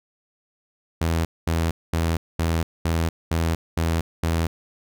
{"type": "tone bursts", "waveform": "sawtooth", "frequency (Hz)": 82.41, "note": "E2", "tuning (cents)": 0, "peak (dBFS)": -16, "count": 8, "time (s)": [1.01, 4.47], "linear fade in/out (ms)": 5, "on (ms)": 240, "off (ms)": 220, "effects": []}